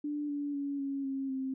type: tone with pitch steps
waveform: sine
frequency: 294.3 / 288.1 / 282 / 276 / 270.2 / 264.5 Hz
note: D4 / D4 / C#4 / C#4 / C#4 / C4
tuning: +4 / -33 / +30 / -7 / -44 / +19 cents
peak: -32 dBFS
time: 0.04-1.54 s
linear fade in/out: 5 ms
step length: 250 ms
effects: none